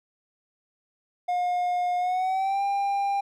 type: tone with pitch glide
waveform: triangle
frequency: 715 to 797.9 Hz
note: F5 to G5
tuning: +41 to +30 cents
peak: -21 dBFS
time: 1.28-3.21 s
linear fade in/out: 10 ms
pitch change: +189 cents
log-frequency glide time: 1.98-2.63 s
effects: none